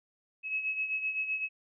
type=beating tone pair; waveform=sine; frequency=2571 / 2578.8 Hz; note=E7 / E7; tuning=-44 / -39 cents; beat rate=7.8 Hz; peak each=-31 / -38 dBFS; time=0.43-1.49 s; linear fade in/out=50 ms; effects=none